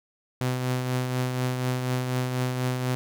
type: tone with tremolo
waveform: sawtooth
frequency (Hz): 126.9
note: B2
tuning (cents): +47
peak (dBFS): -19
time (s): 0.41-2.95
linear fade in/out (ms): 0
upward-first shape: triangle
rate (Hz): 4.1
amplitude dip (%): 45
effects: none